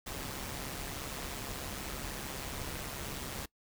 pink noise with amplitude modulation, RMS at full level -38 dBFS, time 0.06-3.46 s, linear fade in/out 10 ms, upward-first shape sine, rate 137 Hz, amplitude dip 55%, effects noise-tail reverb RT60 0.1 s tail -22 dB re dry

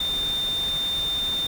sine tone in noise, 3610 Hz, A7, 44 cents sharp, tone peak -23 dBFS, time 0-1.47 s, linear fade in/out 5 ms, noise pink, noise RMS -36 dBFS, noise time 0-1.47 s, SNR +10 dB, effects none

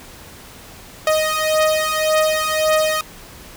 sawtooth beating tone pair, 622.3 / 624.1 Hz, D#5 / D#5, 0 / +5 cents, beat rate 1.8 Hz, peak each -15 / -14 dBFS, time 1.07-3.01 s, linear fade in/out 2 ms, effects pink hiss -40 dBFS RMS until 3.56 s

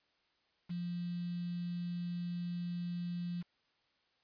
sine tone with quantisation, 174.61 Hz, F3, in tune, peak -36 dBFS, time 0.69-3.43 s, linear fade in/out 20 ms, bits 9, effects white hiss -75 dBFS RMS until 4.23 s + resampled to 11025 Hz

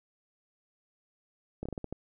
slowing click train, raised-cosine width 2 ms, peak -23 dBFS, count 7, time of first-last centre 1.63-1.926 s, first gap 25 ms, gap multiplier 1.27, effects none

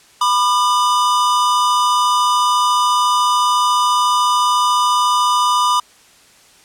square tone pair together, 991 / 1205 Hz, B5 / D6, +6 / +44 cents, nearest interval minor third, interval 338 cents, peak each -16 dBFS, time 0.21-5.8 s, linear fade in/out 5 ms, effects white hiss -48 dBFS RMS until 6.64 s + low-pass 9000 Hz 12 dB/octave

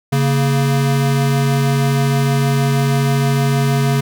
square tone pair together, 138.59 / 233.1 Hz, C#3 / A#3, 0 / 0 cents, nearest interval major sixth, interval 900 cents, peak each -14 / -22 dBFS, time 0.12-4.01 s, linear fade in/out 10 ms, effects none

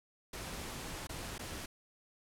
pink noise with dropouts, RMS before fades -43 dBFS, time 0.33-1.66 s, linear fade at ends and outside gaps 5 ms, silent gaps 1.071-1.092 / 1.381-1.392 s, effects low-pass 12000 Hz 12 dB/octave

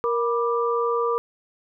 sine tone cluster, 468.8 / 981 / 1181 Hz, A#4 / B5 / D6, +10 / -12 / +9 cents, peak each -22 / -30 / -25 dBFS, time 0.04-1.18 s, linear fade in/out 0 ms, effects none

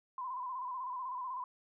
sine tone with vibrato, 1016 Hz, B5, 49 cents sharp, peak -37 dBFS, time 0.18-1.44 s, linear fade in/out 2 ms, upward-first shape square, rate 16 Hz, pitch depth 53 cents each way, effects none

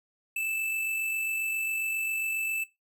square tone with amplitude modulation, 2637 Hz, E7, in tune, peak -28 dBFS, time 0.36-2.64 s, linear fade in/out 5 ms, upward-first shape sine, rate 47.4 Hz, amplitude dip 30%, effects noise-tail reverb RT60 0.2 s tail -17 dB re dry

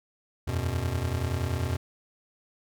square chord, E suspended second, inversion none, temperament just, 82.41 / 92.71 / 123.61 Hz, E2 / F#2 / B2, 0 / +4 / +2 cents, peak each -32 dBFS, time 0.47-1.77 s, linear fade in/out 10 ms, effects none

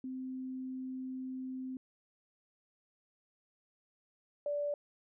sine tone pair in turn, 259.1 / 581.7 Hz, C4 / D5, -17 / -17 cents, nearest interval octave + major second, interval 1400 cents, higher second, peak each -38 / -32 dBFS, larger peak second, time 0.04-1.77 / 4.46-4.74 s, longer first, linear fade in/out 2 ms, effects none

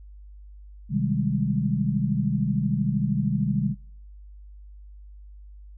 sine chord, Ab major seventh, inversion first, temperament just, 129.78 / 155.74 / 194.67 / 207.7 Hz, C3 / Eb3 / G3 / Ab3, -14 / +2 / -12 / 0 cents, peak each -27 dBFS, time 0.89-3.75 s, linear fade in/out 50 ms, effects noise-tail reverb RT60 0.6 s tail -25 dB re dry + added 50 Hz sine -42 dBFS peak until 5.77 s

